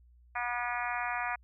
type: harmonic tone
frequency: 242.3 Hz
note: B3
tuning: 33 cents flat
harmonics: 3 / 4 / 5 / 6 / 7 / 8 / 9 / 10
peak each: -37 / -38 / -39 / -40 / -40 / -41 / -42 / -42 dBFS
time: 0.35-1.36 s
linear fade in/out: 10 ms
effects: added 60 Hz sine -57 dBFS peak until 1.43 s